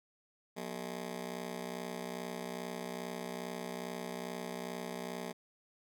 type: ring-modulated tone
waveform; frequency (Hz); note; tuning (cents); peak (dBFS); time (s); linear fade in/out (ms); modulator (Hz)
15% pulse; 210; G#3; +19; -30; 0.56-5.33; 20; 31.2
effects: none